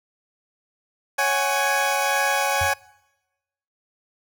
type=chord; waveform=20% pulse; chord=C# suspended fourth; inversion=none; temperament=equal with one note detuned; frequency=554.4 / 748.6 / 830.6 Hz; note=C#5 / F#5 / G#5; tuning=0 / +20 / 0 cents; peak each=-20 / -21 / -17 dBFS; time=1.18-2.74 s; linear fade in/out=10 ms
type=tone with exponential decay; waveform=sine; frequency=87.31 Hz; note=F2; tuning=in tune; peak=-23 dBFS; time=2.61-2.78 s; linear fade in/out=5 ms; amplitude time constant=35 ms
effects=noise-tail reverb RT60 1.0 s tail -24 dB re dry